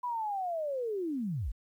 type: linear sweep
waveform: sine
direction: down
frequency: 1000 to 36.29 Hz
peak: -31 dBFS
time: 0.03-1.52 s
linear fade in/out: 10 ms
effects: 11-bit